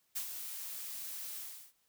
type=noise with ADSR envelope; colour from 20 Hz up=blue; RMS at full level=-36 dBFS; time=0.15-1.73 s; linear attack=16 ms; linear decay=85 ms; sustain=-7 dB; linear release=360 ms; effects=white hiss -75 dBFS RMS until 1.88 s